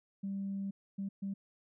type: tone bursts at uneven times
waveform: sine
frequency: 196.5 Hz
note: G3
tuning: 4 cents sharp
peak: -34 dBFS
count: 3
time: 0.23-0.71 / 0.98-1.09 / 1.22-1.34 s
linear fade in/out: 10 ms
effects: tanh soft clip ceiling -30 dBFS